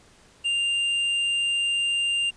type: tone with tanh clipping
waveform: sine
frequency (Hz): 2794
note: F7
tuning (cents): 0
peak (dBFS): -23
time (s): 0.44-2.31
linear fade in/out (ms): 20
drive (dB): 7
effects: pink hiss -55 dBFS RMS until 2.36 s + resampled to 22050 Hz